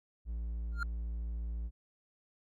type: tone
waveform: triangle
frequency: 57 Hz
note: A#1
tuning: 38 cents flat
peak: -33 dBFS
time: 0.25-1.71 s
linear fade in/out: 50 ms
type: tone with exponential growth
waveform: triangle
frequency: 1396.9 Hz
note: F6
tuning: in tune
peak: -28 dBFS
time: 0.72-0.83 s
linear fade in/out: 2 ms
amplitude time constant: 22 ms
effects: none